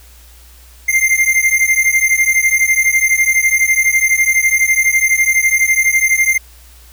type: beating tone pair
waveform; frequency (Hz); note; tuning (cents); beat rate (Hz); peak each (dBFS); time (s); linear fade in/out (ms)
square; 2093 / 2105; C7 / C7; 0 / +10; 12; -14; 0.88-6.38; 10
effects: added 60 Hz sine -40 dBFS peak until 6.92 s + white hiss -45 dBFS RMS until 6.92 s